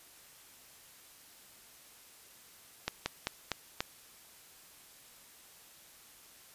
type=slowing click train; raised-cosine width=0.2 ms; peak=-14 dBFS; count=5; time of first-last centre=2.88-3.805 s; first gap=180 ms; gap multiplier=1.17; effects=white hiss -57 dBFS RMS until 6.54 s + resampled to 32000 Hz